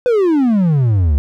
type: exponential sweep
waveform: triangle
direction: down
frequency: 511 to 67.4 Hz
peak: -8 dBFS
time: 0.06-1.18 s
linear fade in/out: 0 ms
effects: none